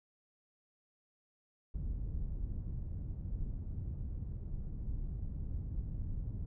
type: low-pass noise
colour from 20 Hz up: pink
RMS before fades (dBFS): -39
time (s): 1.74-6.46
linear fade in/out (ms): 5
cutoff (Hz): 120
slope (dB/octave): 12
effects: none